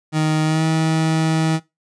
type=tone with pitch glide; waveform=30% pulse; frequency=155.56 to 159.75 Hz; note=D#3 to D#3; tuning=0 to +46 cents; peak=-13 dBFS; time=0.12-1.6 s; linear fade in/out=50 ms; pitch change=+46 cents; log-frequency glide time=0.44-0.64 s; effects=noise-tail reverb RT60 0.2 s tail -19 dB re dry + resampled to 22050 Hz